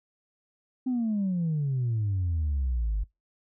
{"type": "exponential sweep", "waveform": "sine", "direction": "down", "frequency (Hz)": [261.6, 48.33], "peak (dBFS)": -23, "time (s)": [0.86, 3.04], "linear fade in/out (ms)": 10, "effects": ["noise-tail reverb RT60 0.2 s tail -25 dB re dry", "tanh soft clip ceiling -22 dBFS"]}